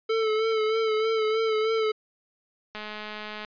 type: tone with vibrato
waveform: square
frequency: 440 Hz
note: A4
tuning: in tune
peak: -23 dBFS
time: 0.09-1.92 s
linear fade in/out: 10 ms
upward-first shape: sine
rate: 3.2 Hz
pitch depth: 36 cents each way
type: click train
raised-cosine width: 0.3 ms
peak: -21 dBFS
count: 149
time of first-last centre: 2.75-3.448 s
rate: 212 Hz
effects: resampled to 11025 Hz